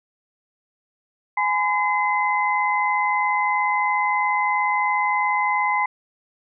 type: tone cluster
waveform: sine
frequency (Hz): 837 / 1014 / 2053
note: G#5 / B5 / C7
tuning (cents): +13 / +45 / -33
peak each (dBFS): -23 / -22 / -23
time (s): 1.37-5.86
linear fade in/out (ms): 5
effects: none